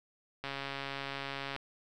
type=click train; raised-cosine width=0.3 ms; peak=-22 dBFS; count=156; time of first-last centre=0.44-1.563 s; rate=138 Hz; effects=none